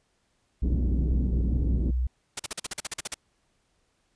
sine tone with vibrato, 61.3 Hz, B1, 12 cents flat, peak -23 dBFS, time 0.62-2.07 s, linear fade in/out 5 ms, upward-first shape square, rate 2.3 Hz, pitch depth 22 cents each way
white low-pass noise, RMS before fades -30 dBFS, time 0.63-1.91 s, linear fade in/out 5 ms, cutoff 270 Hz, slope 24 dB/octave
white noise bursts, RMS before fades -30 dBFS, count 12, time 2.37-3.143 s, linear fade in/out 5 ms, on 25 ms, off 43 ms
effects pink hiss -71 dBFS RMS until 4.15 s + resampled to 22050 Hz

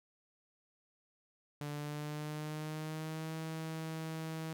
sawtooth tone with pitch glide, 146.83 to 160.12 Hz, D3 to D#3, 0 to +50 cents, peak -35 dBFS, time 1.61-4.53 s, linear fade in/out 0 ms, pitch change +150 cents, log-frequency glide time 1.72-3.36 s, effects none

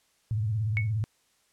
sine tone with vibrato, 108.1 Hz, A2, 30 cents flat, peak -25 dBFS, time 0.31-1.04 s, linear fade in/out 0 ms, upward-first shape triangle, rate 17 Hz, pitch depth 150 cents each way
sine tone with exponential decay, 2211 Hz, C#7, 5 cents flat, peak -23 dBFS, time 0.77-0.91 s, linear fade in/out 0 ms, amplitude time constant 29 ms
effects white hiss -68 dBFS RMS until 1.52 s + low-pass 10000 Hz 12 dB/octave

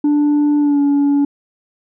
sine tone with pitch glide, 293.7 to 284.5 Hz, D4 to C#4, 0 to +45 cents, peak -8 dBFS, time 0.04-1.25 s, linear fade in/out 5 ms, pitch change -55 cents, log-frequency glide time 0.59-0.8 s, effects tanh soft clip ceiling -10 dBFS

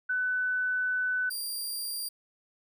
sine / 15% pulse tone pair in turn, 1500 / 4762 Hz, F#6 / D8, +23 / +23 cents, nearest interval octave + minor sixth, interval 2000 cents, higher second, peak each -26 dBFS, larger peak neither, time 0.09-1.3 / 1.3-2.09 s, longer first, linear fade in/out 10 ms, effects none

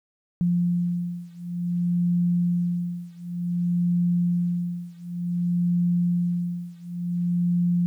sine beating tone pair, 174.61 / 175.16 Hz, F3 / F3, 0 / +5 cents, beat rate 0.55 Hz, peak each -24 / -25 dBFS, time 0.41-7.86 s, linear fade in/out 0 ms, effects 10-bit

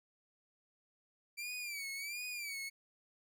sawtooth tone with vibrato, 2326 Hz, D7, 17 cents flat, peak -37 dBFS, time 1.37-2.7 s, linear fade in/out 20 ms, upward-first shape sine, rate 1.4 Hz, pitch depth 110 cents each way, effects none

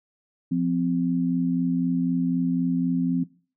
sine tone pair together, 174.55 / 258.5 Hz, F3 / C4, -1 / -21 cents, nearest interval perfect fifth, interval 680 cents, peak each -24 / -23 dBFS, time 0.51-3.24 s, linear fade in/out 10 ms, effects noise-tail reverb RT60 0.4 s tail -20 dB re dry

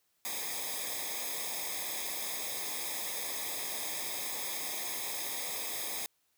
white noise with comb filter, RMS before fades -37 dBFS, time 0.25-6.06 s, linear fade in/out 0 ms, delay 0.69 ms, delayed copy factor -0.95, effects white hiss -75 dBFS RMS until 6.37 s

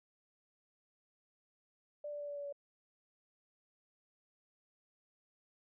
sine tone with pitch steps, 589 / 584.9 / 580.9 / 576.9 / 572.9 / 568.9 Hz, D5 / D5 / D5 / D5 / D5 / C#5, +5 / -7 / -19 / -31 / -43 / +45 cents, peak -40 dBFS, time 2.04-2.526 s, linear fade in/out 5 ms, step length 81 ms, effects none

